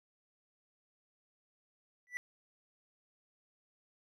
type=tone with exponential growth; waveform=triangle; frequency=1971 Hz; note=B6; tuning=4 cents flat; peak=-30 dBFS; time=2.07-2.17 s; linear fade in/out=0 ms; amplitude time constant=21 ms; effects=none